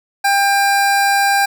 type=tone; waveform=25% pulse; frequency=797 Hz; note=G5; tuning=28 cents sharp; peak=-8 dBFS; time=0.24-1.46 s; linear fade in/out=10 ms; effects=none